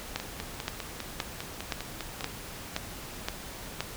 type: two click trains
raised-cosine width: 0.2 ms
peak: -17 / -12 dBFS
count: 11 / 8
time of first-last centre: 0.2-2.208 / 0.16-3.806 s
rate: 4.98 / 1.92 Hz
effects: pink hiss -42 dBFS RMS until 3.96 s